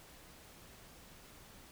silence, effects pink hiss -57 dBFS RMS until 1.71 s

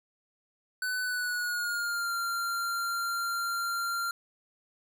square tone with pitch glide, 1500 to 1383.5 Hz, F#6 to F6, +23 to -17 cents, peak -30 dBFS, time 0.82-4.11 s, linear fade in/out 2 ms, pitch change -140 cents, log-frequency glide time 1.03-2.14 s, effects none

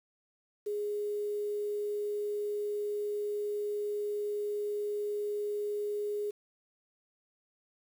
sine tone with quantisation, 414.9 Hz, G#4, 2 cents flat, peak -31 dBFS, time 0.66-6.31 s, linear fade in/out 10 ms, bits 9, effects none

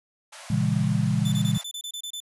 pink band-pass noise, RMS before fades -44 dBFS, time 0.32-1.64 s, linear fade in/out 10 ms, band 560 to 11000 Hz, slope 96 dB/octave
sine chord, A# half-diminished seventh, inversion none, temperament equal with one note detuned, 116.54 / 138.59 / 164.81 / 202.4 Hz, A#2 / C#3 / E3 / G#3, 0 / 0 / 0 / -44 cents, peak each -26 dBFS, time 0.5-1.58 s, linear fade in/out 5 ms
sawtooth tone bursts, 3520 Hz, A7, in tune, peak -29 dBFS, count 10, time 1.25-2.203 s, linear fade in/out 5 ms, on 71 ms, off 27 ms
effects resampled to 32000 Hz

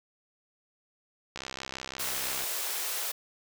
click train, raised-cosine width 0.2 ms, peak -19 dBFS, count 72, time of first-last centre 1.36-2.437 s, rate 65.9 Hz
white high-pass noise, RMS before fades -33 dBFS, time 1.99-3.12 s, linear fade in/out 10 ms, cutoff 370 Hz, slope 48 dB/octave
effects none

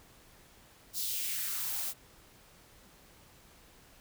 blue noise with high-pass filter sweep, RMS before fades -35 dBFS, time 0.93-1.94 s, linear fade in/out 50 ms, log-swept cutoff 4900 to 500 Hz, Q 2.1, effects pink hiss -59 dBFS RMS until 4 s

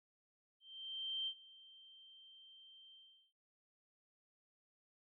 sine tone with ADSR envelope, 3136 Hz, G7, in tune, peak -37 dBFS, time 0.6-3.33 s, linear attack 670 ms, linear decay 68 ms, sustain -21 dB, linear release 390 ms, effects none

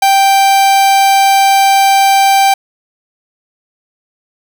45% pulse tone, 784 Hz, G5, in tune, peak -6 dBFS, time 0.02-2.54 s, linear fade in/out 5 ms, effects none

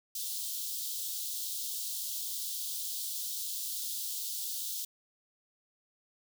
white high-pass noise, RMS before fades -37 dBFS, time 0.15-4.85 s, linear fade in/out 5 ms, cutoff 3300 Hz, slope 48 dB/octave, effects none

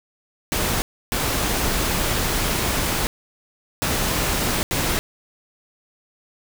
pink noise bursts at uneven times, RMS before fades -22 dBFS, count 4, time 0.52-0.82 / 1.12-3.07 / 3.82-4.63 / 4.71-4.99 s, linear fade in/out 0 ms, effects none

